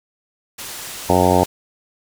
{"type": "low-pass noise", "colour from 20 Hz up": "white", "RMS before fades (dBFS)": -32, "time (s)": [0.58, 1.46], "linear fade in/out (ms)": 10, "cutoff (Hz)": 12000, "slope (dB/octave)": 12}
{"type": "harmonic tone", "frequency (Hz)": 90.8, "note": "F#2", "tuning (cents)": -32, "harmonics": [1, 2, 3, 4, 5, 6, 7, 8, 9, 10], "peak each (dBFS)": [-21, -21, -21, -21, -21, -21, -21, -21, -21, -21], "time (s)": [1.09, 1.44], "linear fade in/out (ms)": 5}
{"effects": []}